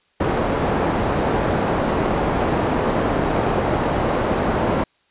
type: low-pass noise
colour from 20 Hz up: white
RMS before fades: -20 dBFS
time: 0.2-4.84 s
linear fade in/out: 5 ms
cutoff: 730 Hz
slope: 12 dB/octave
effects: white hiss -62 dBFS RMS until 5.1 s + resampled to 8000 Hz